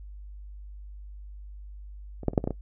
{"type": "clicks", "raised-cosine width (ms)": 2, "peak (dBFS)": [-25, -9, -22, -6, -16, -13, -17], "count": 7, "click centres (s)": [2.233, 2.283, 2.334, 2.378, 2.441, 2.475, 2.507], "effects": ["noise-tail reverb RT60 0.1 s tail -20 dB re dry", "added 50 Hz sine -40 dBFS peak until 2.61 s"]}